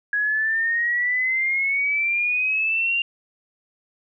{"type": "exponential sweep", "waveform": "sine", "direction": "up", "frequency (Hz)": [1661.2, 2794], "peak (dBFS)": -19, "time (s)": [0.13, 3.02], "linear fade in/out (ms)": 2, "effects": []}